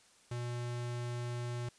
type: tone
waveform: square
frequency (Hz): 120.8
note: B2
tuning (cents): -38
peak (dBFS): -37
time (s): 0.31-1.69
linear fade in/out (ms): 5
effects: white hiss -64 dBFS RMS until 1.78 s + resampled to 22050 Hz